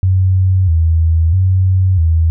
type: tone with vibrato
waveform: sine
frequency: 87.31 Hz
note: F2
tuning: in tune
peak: -8 dBFS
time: 0.03-2.3 s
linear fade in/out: 0 ms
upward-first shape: square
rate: 0.77 Hz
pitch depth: 120 cents each way
effects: none